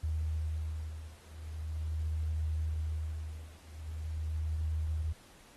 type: beating tone pair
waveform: sine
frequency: 78.2 / 78.62 Hz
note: D#2 / D#2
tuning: +9 / +19 cents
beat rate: 0.42 Hz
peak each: -36 / -36 dBFS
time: 0.03-5.13 s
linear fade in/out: 10 ms
effects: pink hiss -59 dBFS RMS until 5.56 s + AAC 32 kbps